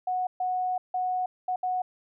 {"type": "tone bursts at uneven times", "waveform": "sine", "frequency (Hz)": 735, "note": "F#5", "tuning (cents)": -12, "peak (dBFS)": -25, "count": 5, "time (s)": [[0.07, 0.27], [0.4, 0.78], [0.94, 1.26], [1.48, 1.56], [1.63, 1.82]], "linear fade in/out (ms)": 5, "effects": []}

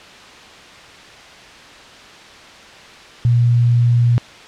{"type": "tone", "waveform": "sine", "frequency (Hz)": 119.6, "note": "A#2", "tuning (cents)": 45, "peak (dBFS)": -10, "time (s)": [3.25, 4.18], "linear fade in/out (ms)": 0, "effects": ["white hiss -39 dBFS RMS until 4.47 s", "low-pass 4000 Hz 12 dB/octave"]}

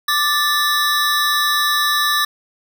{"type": "tone cluster", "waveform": "square", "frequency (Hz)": [1181, 1756, 3895], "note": ["D6", "A6", "B7"], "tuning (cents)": [9, -4, -25], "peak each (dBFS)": -20, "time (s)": [0.08, 2.25], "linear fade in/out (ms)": 5, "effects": []}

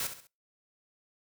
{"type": "noise with echo", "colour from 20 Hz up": "white", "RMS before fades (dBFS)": -33, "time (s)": [0, 0.07], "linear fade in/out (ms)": 2, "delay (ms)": 67, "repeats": 3, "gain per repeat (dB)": -9, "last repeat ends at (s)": 0.271, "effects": ["noise-tail reverb RT60 0.3 s tail -26 dB re dry"]}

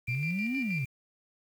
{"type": "tone with tremolo", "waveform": "sine", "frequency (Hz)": 2368, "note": "D7", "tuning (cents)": 14, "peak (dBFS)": -30, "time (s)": [0.07, 0.86], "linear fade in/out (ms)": 20, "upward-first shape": "square", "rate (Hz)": 6.3, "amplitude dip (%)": 45}
{"type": "exponential two-way sweep", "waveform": "sine", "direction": "up then down", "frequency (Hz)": [115.4, 280, 122.4], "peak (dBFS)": -28, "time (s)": [0.08, 0.85], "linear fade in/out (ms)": 5, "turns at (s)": 0.58}
{"effects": ["tanh soft clip ceiling -24 dBFS", "9-bit"]}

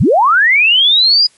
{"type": "linear sweep", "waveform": "sine", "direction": "up", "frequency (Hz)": [71.6, 4978], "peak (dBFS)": -6, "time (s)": [0, 1.27], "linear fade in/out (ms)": 10, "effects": ["white hiss -50 dBFS RMS until 1.37 s", "MP3 48 kbps"]}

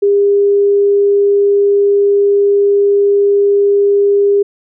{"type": "tone", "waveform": "sine", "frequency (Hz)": 403.3, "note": "G4", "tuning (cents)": 49, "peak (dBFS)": -7, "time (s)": [0.02, 4.43], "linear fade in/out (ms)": 10, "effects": []}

